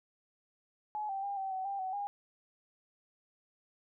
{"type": "tone with pitch steps", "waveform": "sine", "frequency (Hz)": [847, 779, 802, 772, 756, 793, 753, 811], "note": ["G#5", "G5", "G5", "G5", "F#5", "G5", "F#5", "G#5"], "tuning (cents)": [34, -11, 39, -27, 37, 20, 30, -41], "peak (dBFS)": -34, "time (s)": [0.95, 2.07], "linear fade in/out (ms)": 0, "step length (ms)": 140, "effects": []}